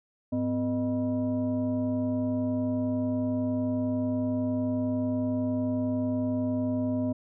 sine tone with frequency modulation, 255 Hz, C4, 44 cents flat, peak -25 dBFS, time 0.32-7.13 s, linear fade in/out 10 ms, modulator 359 Hz, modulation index 0.78, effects none

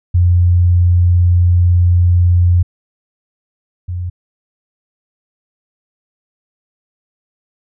sine tone pair in turn, 88.2 / 89.02 Hz, F2 / F2, +18 / +34 cents, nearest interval unison, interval 16 cents, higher second, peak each -7 / -18 dBFS, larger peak first, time 0.14-2.63 / 3.88-4.1 s, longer first, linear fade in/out 10 ms, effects none

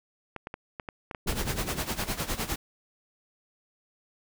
clicks, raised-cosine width 0.5 ms, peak -21 dBFS, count 12, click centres 0.363 / 0.471 / 0.541 / 0.798 / 0.888 / 1.112 / 1.148 / 1.325 / 1.689 / 1.81 / 1.995 / 2.036 s
pink low-pass noise, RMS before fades -37 dBFS, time 1.26-1.8 s, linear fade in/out 2 ms, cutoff 510 Hz, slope 48 dB/octave
pink noise with tremolo, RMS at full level -29 dBFS, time 1.27-2.56 s, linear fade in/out 5 ms, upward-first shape sine, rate 9.8 Hz, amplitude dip 80%
effects none

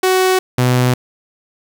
sawtooth tone pair in turn, 373.2 / 125.3 Hz, F#4 / B2, +15 / +25 cents, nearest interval octave + perfect fifth, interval 1890 cents, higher first, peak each -7 dBFS, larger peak neither, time 0.03-0.39 / 0.58-0.94 s, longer neither, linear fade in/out 5 ms, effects 8-bit

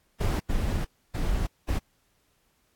brown noise bursts at uneven times, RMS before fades -26 dBFS, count 4, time 0.2-0.4 / 0.49-0.85 / 1.14-1.47 / 1.68-1.79 s, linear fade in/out 10 ms, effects pink hiss -69 dBFS RMS until 2.75 s + AAC 64 kbps

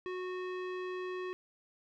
square tone with low-pass filter, 366.9 Hz, F#4, 15 cents flat, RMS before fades -39 dBFS, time 0.06-1.33 s, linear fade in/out 0 ms, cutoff 2500 Hz, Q 1.3, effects none

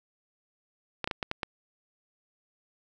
clicks, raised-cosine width 0.3 ms, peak -14 dBFS, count 6, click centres 1.043 / 1.075 / 1.112 / 1.228 / 1.314 / 1.432 s, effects none

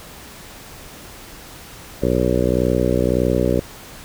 harmonic tone, 61.74 Hz, B1, in tune, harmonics 1 / 2 / 3 / 4 / 5 / 6 / 7 / 8 / 9, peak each -24 / -24 / -24 / -24 / -24 / -24 / -24 / -24 / -24 dBFS, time 2.02-3.6 s, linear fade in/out 5 ms, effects pink hiss -39 dBFS RMS until 4.04 s

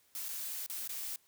blue noise with dropouts, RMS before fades -40 dBFS, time 0.15-1.16 s, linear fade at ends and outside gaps 1 ms, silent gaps 0.285-0.289 / 0.663-0.698 / 0.876-0.892 s, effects white hiss -69 dBFS RMS until 1.27 s

